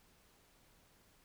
silence, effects pink hiss -68 dBFS RMS until 1.24 s

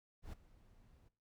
brown noise with ADSR envelope, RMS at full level -45 dBFS, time 0.22-1.09 s, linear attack 110 ms, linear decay 9 ms, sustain -20 dB, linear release 14 ms, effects noise-tail reverb RT60 0.4 s tail -18 dB re dry

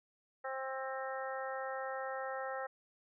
harmonic tone, 264.7 Hz, C4, 20 cents sharp, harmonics 2 / 3 / 4 / 5 / 6 / 7, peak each -41 / -43 / -49 / -45 / -50 / -47 dBFS, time 0.44-2.67 s, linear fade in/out 10 ms, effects none

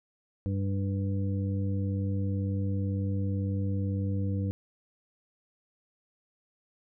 harmonic tone, 98 Hz, G2, in tune, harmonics 1 / 2 / 3 / 5, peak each -28 / -34 / -38 / -42 dBFS, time 0.46-4.51 s, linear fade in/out 0 ms, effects none

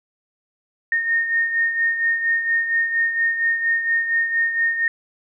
sine beating tone pair, 1838 / 1842.3 Hz, A#6 / A#6, -25 / -21 cents, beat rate 4.3 Hz, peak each -18 / -26 dBFS, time 0.92-4.88 s, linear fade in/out 2 ms, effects none

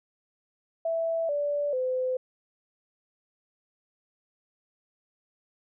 sine tone with pitch steps, 659.3 / 580.6 / 511.3 Hz, E5 / D5 / C5, 0 / -20 / -40 cents, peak -25 dBFS, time 0.85-2.17 s, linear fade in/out 5 ms, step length 440 ms, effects none

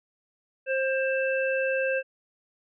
harmonic tone, 530 Hz, C5, 22 cents sharp, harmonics 1 / 3 / 5, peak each -25 / -30 / -32 dBFS, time 0.66-2.03 s, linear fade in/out 50 ms, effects none

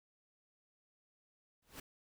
pink noise with exponential growth, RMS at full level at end -44 dBFS, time 1.62-1.8 s, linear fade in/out 5 ms, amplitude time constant 39 ms, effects none

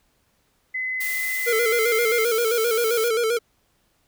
sine tone with pitch glide, 2031 to 2106 Hz, B6 to C7, +48 to +11 cents, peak -24 dBFS, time 0.74-2.25 s, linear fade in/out 10 ms, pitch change +63 cents, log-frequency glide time 1.55-2.03 s
blue noise, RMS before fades -31 dBFS, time 1-3.09 s, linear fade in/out 10 ms
square tone with vibrato, 458.9 Hz, A#4, 27 cents flat, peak -20 dBFS, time 1.46-3.39 s, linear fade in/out 20 ms, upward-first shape square, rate 7.6 Hz, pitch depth 66 cents each way
effects pink hiss -66 dBFS RMS until 4.07 s

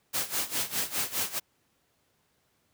white noise with tremolo, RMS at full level -28 dBFS, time 0.13-1.4 s, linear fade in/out 20 ms, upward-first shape sine, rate 4.9 Hz, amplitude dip 85%, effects pink hiss -71 dBFS RMS until 2.73 s + high-pass 80 Hz 12 dB/octave

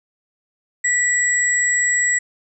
sine tone pair together, 1950 / 7735 Hz, B6 / B8, -23 / -37 cents, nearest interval 2 octaves, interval 2386 cents, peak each -17 / -19 dBFS, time 0.84-2.19 s, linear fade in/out 10 ms, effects none

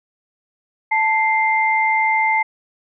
sine tone pair together, 880 / 2093 Hz, A5 / C7, 0 / 0 cents, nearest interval octave + minor third, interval 1500 cents, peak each -17 dBFS, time 0.91-2.43 s, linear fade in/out 10 ms, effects none

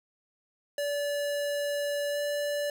square tone with pitch glide, 577 to 581.7 Hz, D5 to D5, -31 to -17 cents, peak -29 dBFS, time 0.78-2.7 s, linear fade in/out 2 ms, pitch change +14 cents, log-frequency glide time 2.1-2.18 s, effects none

